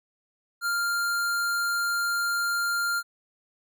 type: tone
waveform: square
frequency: 1396.9 Hz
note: F6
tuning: in tune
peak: -25 dBFS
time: 0.61-3.03 s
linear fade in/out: 50 ms
effects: none